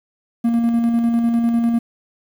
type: tone with tremolo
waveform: triangle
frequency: 233.1 Hz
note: A#3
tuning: in tune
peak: -11 dBFS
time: 0.44-1.79 s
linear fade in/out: 10 ms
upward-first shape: square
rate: 10 Hz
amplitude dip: 30%
effects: 8-bit

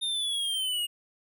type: linear sweep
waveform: square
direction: down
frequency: 3668 to 2841 Hz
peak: -28 dBFS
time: 0.01-0.87 s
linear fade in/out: 20 ms
effects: none

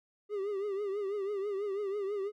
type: tone with vibrato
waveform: triangle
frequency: 401.5 Hz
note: G4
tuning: 41 cents sharp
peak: -30 dBFS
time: 0.29-2.32 s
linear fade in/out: 50 ms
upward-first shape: triangle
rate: 6.1 Hz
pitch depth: 100 cents each way
effects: none

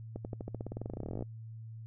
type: accelerating click train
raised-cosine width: 2 ms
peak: -25 dBFS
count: 26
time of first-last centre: 0.16-1.224 s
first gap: 89 ms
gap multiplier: 0.93
effects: noise-tail reverb RT60 0.1 s tail -25 dB re dry + added 112 Hz sine -43 dBFS peak until 1.86 s

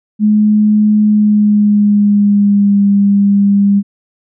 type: tone with pitch glide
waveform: sine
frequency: 211.5 to 200.6 Hz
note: G#3 to G3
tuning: +32 to +40 cents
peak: -6 dBFS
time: 0.19-3.83 s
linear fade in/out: 50 ms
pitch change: -92 cents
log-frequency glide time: 1.02-2.85 s
effects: none

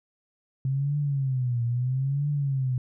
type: tone with vibrato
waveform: sine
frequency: 131.5 Hz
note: C3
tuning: 9 cents sharp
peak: -23 dBFS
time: 0.65-2.78 s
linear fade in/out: 2 ms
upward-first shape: triangle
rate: 0.76 Hz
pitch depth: 200 cents each way
effects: none

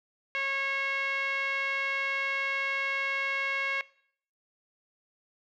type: tone with low-pass filter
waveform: 5% pulse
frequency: 547 Hz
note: C#5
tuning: 23 cents flat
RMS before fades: -31 dBFS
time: 0.35-3.81 s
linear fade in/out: 0 ms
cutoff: 2200 Hz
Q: 3.3
effects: noise-tail reverb RT60 0.6 s tail -20 dB re dry

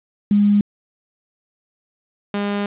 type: tone pair in turn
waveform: sine / sawtooth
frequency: 205 / 203.2 Hz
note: G#3 / G#3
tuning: -22 / -38 cents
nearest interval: unison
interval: 16 cents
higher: first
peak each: -11 / -16 dBFS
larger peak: first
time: 0.31-0.61 / 2.34-2.66 s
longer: second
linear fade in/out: 2 ms
effects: resampled to 8000 Hz + 7-bit

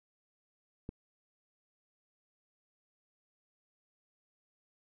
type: click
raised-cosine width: 3 ms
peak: -27 dBFS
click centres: 0.891 s
effects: none

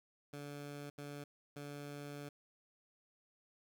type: tone bursts at uneven times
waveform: 15% pulse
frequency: 144.4 Hz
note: D3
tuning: 29 cents flat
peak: -39 dBFS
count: 3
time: 0.33-0.9 / 0.98-1.24 / 1.56-2.29 s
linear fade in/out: 5 ms
effects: none

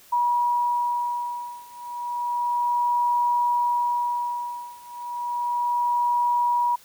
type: beating tone pair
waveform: sine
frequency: 964 / 964.32 Hz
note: B5 / B5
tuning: -42 / -42 cents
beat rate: 0.32 Hz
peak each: -25 / -24 dBFS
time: 0.12-6.76 s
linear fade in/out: 10 ms
effects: white hiss -52 dBFS RMS until 6.84 s

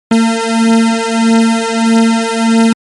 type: beating tone pair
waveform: 40% pulse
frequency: 226.3 / 227.9 Hz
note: A3 / A#3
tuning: +49 / -39 cents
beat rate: 1.6 Hz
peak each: -10 dBFS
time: 0.11-2.73 s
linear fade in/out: 5 ms
effects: MP3 48 kbps

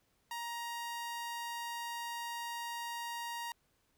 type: tone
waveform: sawtooth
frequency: 940 Hz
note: A#5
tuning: 14 cents sharp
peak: -35 dBFS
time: 0.31-3.52 s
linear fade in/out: 2 ms
effects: pink hiss -75 dBFS RMS until 3.97 s

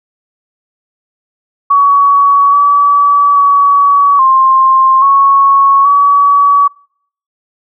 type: tone with pitch steps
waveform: sine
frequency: 1127 / 1146 / 1133 / 1057 / 1104 / 1137 Hz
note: C#6 / D6 / C#6 / C6 / C#6 / C#6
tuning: +28 / -43 / +37 / +17 / -7 / +44 cents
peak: -4 dBFS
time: 1.7-6.68 s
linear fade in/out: 10 ms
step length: 830 ms
effects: noise-tail reverb RT60 0.6 s tail -25 dB re dry

